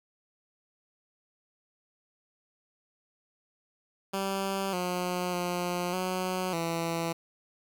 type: tone with pitch steps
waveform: 10% pulse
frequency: 194.5 / 179.6 / 177.1 / 184.6 / 166.8 Hz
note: G3 / F3 / F3 / F#3 / E3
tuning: -13 / +49 / +24 / -4 / +21 cents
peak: -21 dBFS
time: 4.13-7.13 s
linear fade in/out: 10 ms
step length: 600 ms
effects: 10-bit